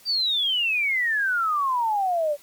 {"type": "exponential sweep", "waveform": "sine", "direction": "down", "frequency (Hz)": [4743, 567], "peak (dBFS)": -20, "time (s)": [0.05, 2.37], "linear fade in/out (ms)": 50, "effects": ["white hiss -52 dBFS RMS until 2.42 s", "MP3 96 kbps"]}